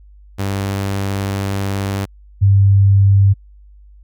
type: tone pair in turn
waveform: sawtooth / sine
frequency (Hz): 98.4 / 98.79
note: G2 / G2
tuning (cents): +7 / +14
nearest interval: unison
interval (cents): 7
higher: second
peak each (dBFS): -14 / -7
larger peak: second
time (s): 0.38-2.06 / 2.41-3.34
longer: first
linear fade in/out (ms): 20
effects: added 50 Hz sine -40 dBFS peak until 4.03 s